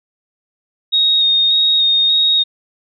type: tone with vibrato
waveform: sine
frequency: 3729 Hz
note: A#7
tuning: in tune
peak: -10 dBFS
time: 0.92-2.44 s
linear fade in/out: 20 ms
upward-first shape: square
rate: 1.7 Hz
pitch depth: 14 cents each way
effects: none